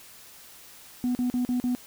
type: tone bursts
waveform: sine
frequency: 247.5 Hz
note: B3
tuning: 4 cents sharp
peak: -21 dBFS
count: 5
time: 1.04-1.75 s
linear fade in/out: 0 ms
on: 110 ms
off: 40 ms
effects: tanh soft clip ceiling -21 dBFS + white hiss -49 dBFS RMS until 1.86 s